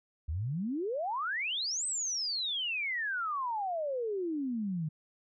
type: exponential two-way sweep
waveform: sine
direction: up then down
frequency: 70.5 to 8340 to 149 Hz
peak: -31 dBFS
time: 0.28-4.89 s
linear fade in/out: 10 ms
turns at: 1.86 s
effects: none